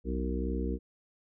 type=harmonic tone with a mistuned harmonic; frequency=62.9 Hz; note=B1; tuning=32 cents sharp; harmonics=1 / 3 / 4 / 5 / 6 / 7; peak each=-32 / -37 / -38 / -39 / -40 / -40 dBFS; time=0.04-0.79 s; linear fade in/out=50 ms; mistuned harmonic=7; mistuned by=+77 cents; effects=none